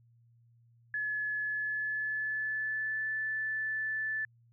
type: tone with pitch glide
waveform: sine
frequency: 1708 to 1749.9 Hz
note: G#6 to A6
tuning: +48 to -10 cents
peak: -31 dBFS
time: 0.94-4.25 s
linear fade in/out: 2 ms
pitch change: +42 cents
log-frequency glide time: 1.41-3.1 s
effects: added 117 Hz sine -61 dBFS peak until 4.52 s